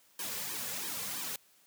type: noise with flanger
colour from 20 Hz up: white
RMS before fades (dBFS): -38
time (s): 0.19-1.36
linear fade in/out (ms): 2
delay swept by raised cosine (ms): 1.4 to 3.2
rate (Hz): 3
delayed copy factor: -1
effects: white hiss -65 dBFS RMS until 1.66 s + high-pass 100 Hz 12 dB/octave